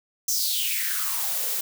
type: noise with high-pass filter sweep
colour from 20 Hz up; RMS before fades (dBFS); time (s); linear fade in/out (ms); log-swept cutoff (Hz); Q
blue; -26; 0.28-1.61; 5; 6200 to 350; 5.2
effects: none